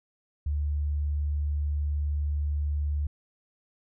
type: tone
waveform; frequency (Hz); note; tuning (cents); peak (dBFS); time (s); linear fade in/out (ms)
sine; 73.42; D2; 0; -25; 0.46-3.07; 5
effects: none